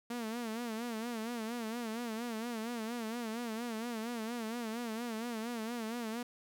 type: tone with vibrato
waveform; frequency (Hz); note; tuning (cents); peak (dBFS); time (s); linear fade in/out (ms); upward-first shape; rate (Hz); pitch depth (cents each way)
sawtooth; 230; A#3; -23; -33; 0.1-6.23; 5; sine; 4.3; 100
effects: none